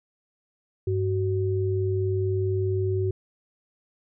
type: tone pair together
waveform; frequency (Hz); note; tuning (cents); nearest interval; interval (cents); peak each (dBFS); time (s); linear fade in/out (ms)
sine; 99.4 / 374.9; G2 / F#4; +25 / +23; octave + major seventh; 2298; -24 / -26; 0.87-3.11; 5
effects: none